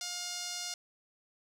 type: tone with band-pass filter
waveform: sawtooth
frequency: 710 Hz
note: F5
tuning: 28 cents sharp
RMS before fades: -39 dBFS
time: 0.01-0.74 s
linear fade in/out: 2 ms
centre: 5600 Hz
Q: 2.1
effects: none